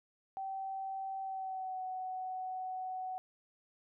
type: tone with pitch glide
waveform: sine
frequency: 772 to 746.1 Hz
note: G5 to F#5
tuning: -27 to +14 cents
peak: -37 dBFS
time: 0.37-3.18 s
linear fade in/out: 0 ms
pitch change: -59 cents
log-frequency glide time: 1.21-1.82 s
effects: none